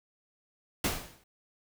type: noise with exponential decay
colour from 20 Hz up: pink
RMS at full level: -26 dBFS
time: 0.84-1.24 s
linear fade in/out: 5 ms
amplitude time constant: 85 ms
effects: none